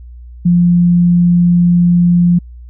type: tone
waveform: sine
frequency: 174.61 Hz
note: F3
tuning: in tune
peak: -6 dBFS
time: 0.45-2.39 s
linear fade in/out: 10 ms
effects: added 60 Hz sine -30 dBFS peak until 2.69 s